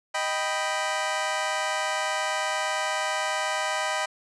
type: chord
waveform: 20% pulse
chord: Eb augmented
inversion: none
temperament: equal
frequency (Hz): 622.3 / 784 / 987.8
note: Eb5 / G5 / B5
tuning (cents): 0 / 0 / 0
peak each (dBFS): -25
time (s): 0.14-4.06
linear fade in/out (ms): 10
effects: resampled to 22050 Hz